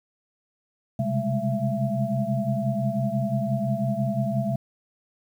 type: tone cluster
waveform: sine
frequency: 128.7 / 134.6 / 200.3 / 210.9 / 670 Hz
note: C3 / C3 / G3 / G#3 / E5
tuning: -28 / +49 / +38 / +27 / +28 cents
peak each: -29 dBFS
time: 0.99-4.56 s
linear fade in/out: 5 ms
effects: 9-bit